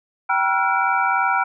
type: tone cluster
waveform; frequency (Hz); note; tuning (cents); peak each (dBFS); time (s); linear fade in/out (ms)
sine; 778 / 959 / 1350 / 1433 / 2316; G5 / A#5 / E6 / F6 / D7; -13 / +49 / +41 / +44 / -25; -22 / -22 / -22 / -23 / -27; 0.29-1.44; 10
effects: none